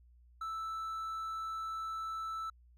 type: tone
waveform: triangle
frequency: 1318.5 Hz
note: E6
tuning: in tune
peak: -35 dBFS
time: 0.41-2.5 s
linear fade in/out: 5 ms
effects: added 60 Hz sine -59 dBFS peak until 2.77 s